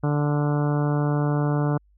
harmonic tone with a mistuned harmonic, 146.83 Hz, D3, in tune, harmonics 1 / 2 / 3 / 4 / 5 / 6 / 7 / 8 / 9 / 10, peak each -21 / -27 / -31 / -33 / -35 / -37 / -38 / -39 / -40 / -41 dBFS, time 0.03-1.78 s, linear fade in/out 10 ms, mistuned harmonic 10, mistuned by -16 cents, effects added 50 Hz sine -56 dBFS peak until 1.97 s

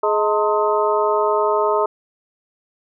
harmonic tone with a mistuned harmonic, 210.4 Hz, G#3, 23 cents sharp, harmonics 2 / 3 / 4 / 5 / 6, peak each -19 / -21 / -22 / -23 / -24 dBFS, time 0.03-1.86 s, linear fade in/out 5 ms, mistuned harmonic 4, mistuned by +120 cents, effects none

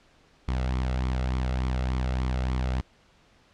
sawtooth tone with flanger, 63.6 Hz, C2, 48 cents flat, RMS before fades -27 dBFS, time 0.48-2.81 s, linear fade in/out 0 ms, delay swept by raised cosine 0.89 to 1.51 ms, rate 3.4 Hz, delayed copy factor +0.5, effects pink hiss -60 dBFS RMS until 3.53 s + low-pass 5000 Hz 12 dB/octave

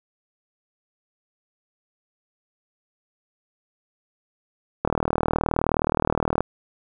click train, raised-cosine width 1 ms, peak -6 dBFS, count 62, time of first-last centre 4.85-6.406 s, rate 39.2 Hz, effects 8-bit

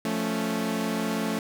sawtooth chord, F augmented, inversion none, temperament equal with one note detuned, 174.61 / 220 / 279.1 Hz, F3 / A3 / C#4, 0 / 0 / +12 cents, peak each -29 / -24 / -28 dBFS, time 0.05-1.39 s, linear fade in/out 2 ms, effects none

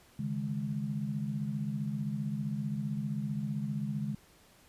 sine chord, C# suspended second, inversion none, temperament equal with one note detuned, 140.2 / 155.56 / 207.7 Hz, C#3 / D#3 / G#3, +20 / 0 / 0 cents, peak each -36 / -38 / -35 dBFS, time 0.19-4.15 s, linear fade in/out 5 ms, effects pink hiss -61 dBFS RMS until 4.68 s + resampled to 32000 Hz

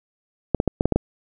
clicks, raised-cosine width 2 ms, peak -4 dBFS, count 7, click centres 0.547 / 0.601 / 0.677 / 0.809 / 0.856 / 0.923 / 0.96 s, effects none

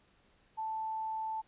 sine tone, 880 Hz, A5, in tune, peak -34 dBFS, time 0.57-1.42 s, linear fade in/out 20 ms, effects pink hiss -68 dBFS RMS until 1.47 s + resampled to 8000 Hz

